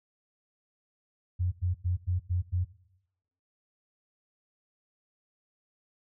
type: tone bursts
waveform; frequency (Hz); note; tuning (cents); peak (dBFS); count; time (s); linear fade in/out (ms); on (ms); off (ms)
sine; 89.8; F2; +49; -25; 6; 1.39-2.65; 20; 130; 96
effects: noise-tail reverb RT60 0.8 s tail -17 dB re dry